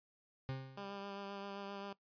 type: tone with exponential decay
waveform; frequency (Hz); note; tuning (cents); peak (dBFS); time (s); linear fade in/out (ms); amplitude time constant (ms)
40% pulse; 132.8; C3; +26; -36; 0.49-1.05; 0; 120
type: tone with vibrato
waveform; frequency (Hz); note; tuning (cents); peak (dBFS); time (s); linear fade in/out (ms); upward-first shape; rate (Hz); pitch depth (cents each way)
10% pulse; 199; G3; +26; -36; 0.77-1.93; 5; sine; 7.6; 17
effects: noise-tail reverb RT60 0.1 s tail -19 dB re dry + resampled to 11025 Hz